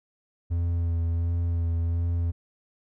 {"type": "tone with vibrato", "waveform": "triangle", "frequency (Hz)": 84.6, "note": "E2", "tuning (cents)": 45, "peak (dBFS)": -21, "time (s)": [0.5, 2.32], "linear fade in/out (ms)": 20, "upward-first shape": "sine", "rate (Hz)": 1.4, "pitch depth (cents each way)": 20, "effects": []}